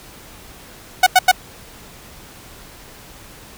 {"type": "tone bursts", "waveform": "sawtooth", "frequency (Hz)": 740, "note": "F#5", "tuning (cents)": 0, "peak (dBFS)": -3, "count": 3, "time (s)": [1.03, 1.315], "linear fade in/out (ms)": 5, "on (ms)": 35, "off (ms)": 90, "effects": ["pink hiss -41 dBFS RMS until 3.57 s"]}